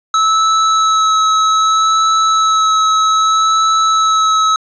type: tone with vibrato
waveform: square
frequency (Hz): 1300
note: E6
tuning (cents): -24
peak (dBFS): -10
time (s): 0.14-4.56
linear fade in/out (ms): 2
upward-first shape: sine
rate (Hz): 0.63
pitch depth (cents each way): 12
effects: resampled to 16000 Hz + 8-bit